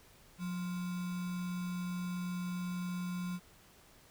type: tone with sample-and-hold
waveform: sine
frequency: 179.3 Hz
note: F3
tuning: 46 cents sharp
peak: -35 dBFS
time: 0.38-3.4 s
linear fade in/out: 50 ms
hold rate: 1225 Hz
effects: pink hiss -61 dBFS RMS until 4.1 s